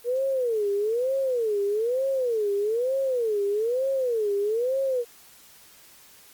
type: tone with vibrato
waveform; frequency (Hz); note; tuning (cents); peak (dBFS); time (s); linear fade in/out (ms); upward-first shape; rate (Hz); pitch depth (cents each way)
sine; 466.2; A#4; 0; -22; 0.04-5.05; 50; sine; 1.1; 260
effects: white hiss -52 dBFS RMS until 6.33 s + Opus 32 kbps